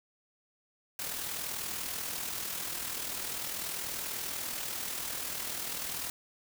white noise with amplitude modulation, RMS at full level -35 dBFS, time 0.99-6.1 s, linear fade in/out 2 ms, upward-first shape sine, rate 40.4 Hz, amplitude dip 45%, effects none

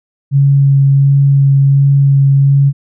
sine tone with vibrato, 138.7 Hz, C#3, 1 cent sharp, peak -5 dBFS, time 0.31-2.73 s, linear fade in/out 50 ms, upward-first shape sine, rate 1.4 Hz, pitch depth 10 cents each way, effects none

